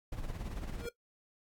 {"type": "noise with tremolo", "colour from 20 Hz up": "brown", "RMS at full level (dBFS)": -37, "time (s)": [0.12, 0.87], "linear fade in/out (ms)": 5, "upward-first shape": "sine", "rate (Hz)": 18, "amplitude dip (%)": 60}
{"type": "tone with exponential growth", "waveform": "square", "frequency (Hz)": 472.3, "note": "A#4", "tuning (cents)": 23, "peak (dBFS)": -35, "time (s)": [0.71, 0.89], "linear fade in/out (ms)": 5, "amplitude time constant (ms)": 39}
{"effects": ["noise-tail reverb RT60 0.1 s tail -17 dB re dry", "AAC 64 kbps"]}